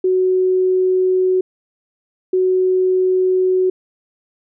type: tone pair in turn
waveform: sine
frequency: 371.1 / 371.1 Hz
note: F#4 / F#4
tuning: +5 / +5 cents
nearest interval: unison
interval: 0 cents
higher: neither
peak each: -12 dBFS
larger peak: neither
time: 0.04-1.41 / 2.33-3.7 s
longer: neither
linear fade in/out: 5 ms
effects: none